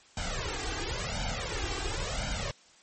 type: noise with flanger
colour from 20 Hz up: pink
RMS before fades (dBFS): -33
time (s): 0.17-2.51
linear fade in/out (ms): 2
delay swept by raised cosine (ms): 1.3 to 2.6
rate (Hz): 0.95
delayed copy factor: +1
effects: white hiss -58 dBFS RMS until 2.82 s + MP3 32 kbps